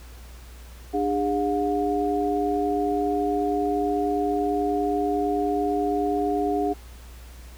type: tone cluster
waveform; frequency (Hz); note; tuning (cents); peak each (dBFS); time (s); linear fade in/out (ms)
sine; 297.6 / 406.8 / 718; D4 / G#4 / F5; +23 / -36 / +48; -26 / -25 / -26; 0.93-6.74; 20
effects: added 60 Hz sine -41 dBFS peak until 7.57 s + pink hiss -50 dBFS RMS until 7.57 s